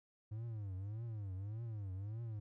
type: tone with vibrato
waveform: triangle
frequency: 104.4 Hz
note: G#2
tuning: 10 cents sharp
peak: -39 dBFS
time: 0.31-2.4 s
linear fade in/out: 10 ms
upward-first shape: triangle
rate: 1.7 Hz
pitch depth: 230 cents each way
effects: none

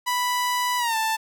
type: tone with pitch glide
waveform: sawtooth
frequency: 987.8 to 885.1 Hz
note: B5 to A5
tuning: 0 to +10 cents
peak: -18 dBFS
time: 0.06-1.17 s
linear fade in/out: 20 ms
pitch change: -190 cents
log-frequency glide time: 0.78-0.96 s
effects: none

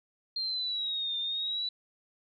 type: exponential two-way sweep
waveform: sine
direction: down then up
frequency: 4209 to 3600 to 3971 Hz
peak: -30 dBFS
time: 0.36-1.69 s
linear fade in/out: 5 ms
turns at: 1.18 s
effects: none

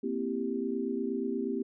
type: chord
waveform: sine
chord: C dominant seventh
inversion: third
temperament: equal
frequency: 233.1 / 261.6 / 329.6 / 392 Hz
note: Bb3 / C4 / E4 / G4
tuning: 0 / 0 / 0 / 0 cents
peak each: -35 / -34 / -39 / -34 dBFS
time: 0.03-1.63 s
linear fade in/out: 10 ms
effects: none

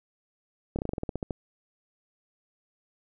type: slowing click train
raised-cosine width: 2 ms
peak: -17 dBFS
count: 12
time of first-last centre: 0.76-1.308 s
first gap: 28 ms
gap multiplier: 1.11
effects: none

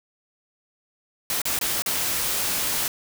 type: noise with dropouts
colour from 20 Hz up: white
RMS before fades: -25 dBFS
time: 1.3-2.88 s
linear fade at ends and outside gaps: 1 ms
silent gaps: 1.417-1.454 / 1.589-1.612 / 1.821-1.861 s
effects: none

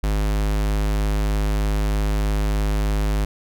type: tone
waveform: square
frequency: 51.6 Hz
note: G#1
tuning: 10 cents flat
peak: -19 dBFS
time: 0.03-3.25 s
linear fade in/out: 5 ms
effects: none

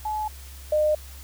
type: tone pair in turn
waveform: sine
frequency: 855 / 608.8 Hz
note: A5 / D#5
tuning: -50 / -38 cents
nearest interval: tritone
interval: 588 cents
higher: first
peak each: -25 / -18 dBFS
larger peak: second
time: 0.05-0.28 / 0.72-0.95 s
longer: neither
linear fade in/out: 5 ms
effects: added 68 Hz sine -40 dBFS peak until 1.23 s + white hiss -47 dBFS RMS until 1.23 s

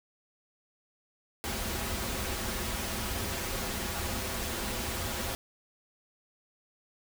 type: noise with comb filter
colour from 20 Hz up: pink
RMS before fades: -34 dBFS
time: 1.44-5.35 s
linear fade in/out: 0 ms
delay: 6.7 ms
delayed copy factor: -0.6
effects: none

